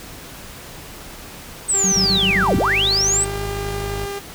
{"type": "linear two-way sweep", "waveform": "sine", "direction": "down then up", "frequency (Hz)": [8290, 54.7, 8290], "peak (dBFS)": -15, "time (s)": [1.68, 3.25], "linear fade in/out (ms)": 20, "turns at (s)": 2.57}
{"type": "tone with pitch glide", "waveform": "sawtooth", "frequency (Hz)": [392, 400.7], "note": ["G4", "G4"], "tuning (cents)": [0, 38], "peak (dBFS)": -22, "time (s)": [1.73, 4.2], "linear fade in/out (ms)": 20, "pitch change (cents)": 38, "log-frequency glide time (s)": [3.1, 3.37]}
{"type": "tone bursts", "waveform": "sine", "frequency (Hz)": 189, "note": "F#3", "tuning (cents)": 37, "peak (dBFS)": -20, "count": 6, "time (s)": [1.84, 2.567], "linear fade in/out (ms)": 0, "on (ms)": 82, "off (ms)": 47}
{"type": "tone", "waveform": "20% pulse", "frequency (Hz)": 51.6, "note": "G#1", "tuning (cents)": -10, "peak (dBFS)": -21, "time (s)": [1.94, 4.06], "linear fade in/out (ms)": 10}
{"effects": ["pink hiss -37 dBFS RMS until 4.34 s"]}